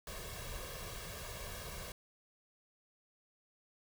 pink noise with comb filter, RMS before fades -45 dBFS, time 0.07-1.92 s, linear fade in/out 2 ms, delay 1.8 ms, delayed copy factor +0.7, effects none

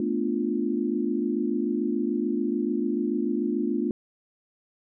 sine chord, B half-diminished seventh, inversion third, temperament equal, 220 / 246.9 / 293.7 / 349.2 Hz, A3 / B3 / D4 / F4, 0 / 0 / 0 / 0 cents, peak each -29 dBFS, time 0-3.91 s, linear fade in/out 2 ms, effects none

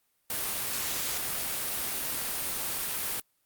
white noise, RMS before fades -32 dBFS, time 0.3-3.2 s, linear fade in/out 2 ms, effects white hiss -73 dBFS RMS until 3.45 s + Opus 32 kbps

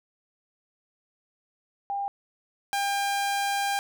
sine / sawtooth tone pair in turn, 800 / 800 Hz, G5 / G5, +35 / +35 cents, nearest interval unison, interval 0 cents, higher neither, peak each -27 / -21 dBFS, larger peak second, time 1.9-2.08 / 2.73-3.79 s, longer second, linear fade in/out 0 ms, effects none

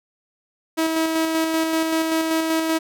sawtooth tone with tremolo, 322.3 Hz, E4, 39 cents flat, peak -14 dBFS, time 0.77-2.79 s, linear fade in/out 20 ms, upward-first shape square, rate 5.2 Hz, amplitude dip 30%, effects none

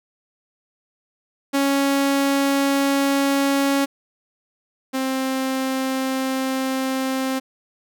sawtooth tone pair in turn, 277.2 / 263.7 Hz, C#4 / C4, 0 / +14 cents, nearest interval minor second, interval 86 cents, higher first, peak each -13 / -17 dBFS, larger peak first, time 1.53-3.86 / 4.93-7.4 s, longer second, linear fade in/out 20 ms, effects none

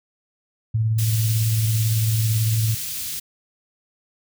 sine tone with tremolo, 110.9 Hz, A2, 14 cents sharp, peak -16 dBFS, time 0.74-2.75 s, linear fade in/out 10 ms, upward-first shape sine, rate 18 Hz, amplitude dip 30%
white band-stop noise, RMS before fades -29 dBFS, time 0.98-3.2 s, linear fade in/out 10 ms, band 180 to 2900 Hz, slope 12 dB/octave
effects none

